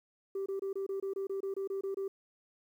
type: tone bursts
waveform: sine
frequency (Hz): 390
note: G4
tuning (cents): -9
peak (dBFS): -31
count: 13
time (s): 0.35-2.08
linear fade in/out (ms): 5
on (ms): 110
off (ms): 25
effects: tanh soft clip ceiling -31 dBFS + 11-bit